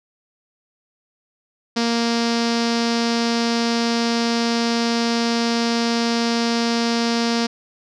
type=tone with low-pass filter; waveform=sawtooth; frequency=233.1 Hz; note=A#3; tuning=in tune; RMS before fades=-20 dBFS; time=1.76-7.47 s; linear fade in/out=10 ms; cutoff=5100 Hz; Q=3.8; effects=none